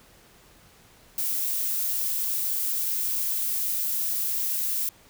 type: noise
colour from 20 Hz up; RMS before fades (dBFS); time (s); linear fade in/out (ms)
violet; -27; 1.18-4.89; 2
effects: pink hiss -55 dBFS RMS until 5.09 s